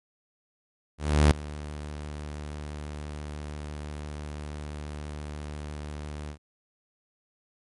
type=tone with ADSR envelope; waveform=sawtooth; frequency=74.5 Hz; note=D2; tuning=25 cents sharp; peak=-11 dBFS; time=0.98-6.38 s; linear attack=330 ms; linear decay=8 ms; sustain=-20 dB; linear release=83 ms; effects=MP3 48 kbps